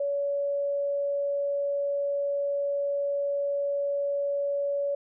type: tone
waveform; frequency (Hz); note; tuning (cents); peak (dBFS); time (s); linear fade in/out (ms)
sine; 566; C#5; +36; -25; 0-4.95; 5
effects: none